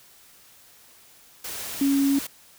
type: tone in noise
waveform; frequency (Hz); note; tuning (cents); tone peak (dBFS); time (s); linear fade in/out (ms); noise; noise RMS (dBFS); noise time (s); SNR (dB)
sine; 277.2; C#4; 0; -18; 1.81-2.19; 5; white; -34; 1.44-2.27; +13
effects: white hiss -53 dBFS RMS until 2.58 s